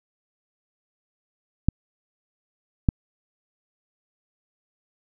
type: clicks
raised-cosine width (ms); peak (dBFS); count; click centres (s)
5; -5; 2; 1.686 / 2.888
effects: none